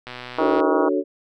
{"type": "click train", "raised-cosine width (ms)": 0.3, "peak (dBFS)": -18, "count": 67, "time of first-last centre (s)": [0.07, 0.602], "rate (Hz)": 124}
{"type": "chord", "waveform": "sine", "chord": "D major seventh", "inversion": "none", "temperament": "equal with one note detuned", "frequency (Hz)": [292.3, 370, 440, 554.4], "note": ["D4", "F#4", "A4", "C#5"], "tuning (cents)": [-8, 0, 0, 0], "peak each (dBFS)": [-23, -23, -25, -26], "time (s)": [0.38, 1.04], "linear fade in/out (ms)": 50}
{"type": "harmonic tone", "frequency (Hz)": 159.2, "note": "D#3", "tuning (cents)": 40, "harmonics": [2, 3, 4, 5, 6, 7, 8, 9], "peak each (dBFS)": [-26, -25, -25, -28, -27, -28, -31, -33], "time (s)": [0.38, 0.89], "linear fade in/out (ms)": 5}
{"effects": []}